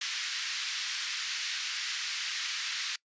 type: band-pass noise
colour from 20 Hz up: white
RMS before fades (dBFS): -35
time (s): 0.01-2.96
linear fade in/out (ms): 5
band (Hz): 1500 to 5600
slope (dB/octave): 24
effects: noise-tail reverb RT60 0.1 s tail -23 dB re dry + resampled to 16000 Hz